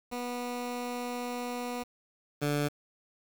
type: tone pair in turn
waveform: 15% pulse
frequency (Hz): 244.5 / 146.1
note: B3 / D3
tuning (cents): -17 / -9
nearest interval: major sixth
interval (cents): 892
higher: first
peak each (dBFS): -28 / -21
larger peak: second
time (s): 0.11-1.84 / 2.41-2.69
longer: first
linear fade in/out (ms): 20
effects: 8-bit